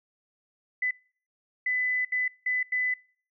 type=tone bursts at uneven times; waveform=sine; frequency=2003 Hz; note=B6; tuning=24 cents sharp; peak=-24 dBFS; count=5; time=0.82-0.91 / 1.66-2.05 / 2.12-2.28 / 2.46-2.63 / 2.72-2.94 s; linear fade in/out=5 ms; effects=noise-tail reverb RT60 0.5 s tail -26 dB re dry